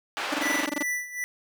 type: band-pass noise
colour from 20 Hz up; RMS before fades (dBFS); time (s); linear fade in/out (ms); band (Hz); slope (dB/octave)
white; -31; 0.17-0.66; 0; 530 to 2300; 12
type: tone bursts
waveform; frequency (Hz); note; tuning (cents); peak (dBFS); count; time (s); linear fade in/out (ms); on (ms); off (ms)
sawtooth; 293.5; D4; -1; -21; 12; 0.32-0.827; 5; 23; 21
type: tone with tremolo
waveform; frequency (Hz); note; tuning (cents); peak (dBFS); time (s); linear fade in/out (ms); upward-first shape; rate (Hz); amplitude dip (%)
square; 1975.5; B6; 0; -26; 0.42-1.24; 0; sine; 2.6; 80
effects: none